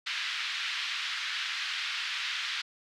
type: band-pass noise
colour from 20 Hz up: white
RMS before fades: -34 dBFS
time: 0.06-2.62 s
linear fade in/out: 10 ms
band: 1400 to 4000 Hz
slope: 24 dB/octave
effects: none